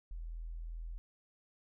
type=tone; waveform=sine; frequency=41.3 Hz; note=E1; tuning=4 cents sharp; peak=-40 dBFS; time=0.11-0.98 s; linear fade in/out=0 ms; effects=none